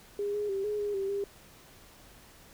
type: tone with pitch steps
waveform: sine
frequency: 407.6 / 415.7 / 390.5 / 419.1 / 411.6 / 390 / 400.9 Hz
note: G#4 / G#4 / G4 / G#4 / G#4 / G4 / G4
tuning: -32 / +2 / -7 / +16 / -16 / -9 / +39 cents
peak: -29 dBFS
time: 0.19-1.24 s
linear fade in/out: 2 ms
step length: 150 ms
effects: pink hiss -55 dBFS RMS until 2.53 s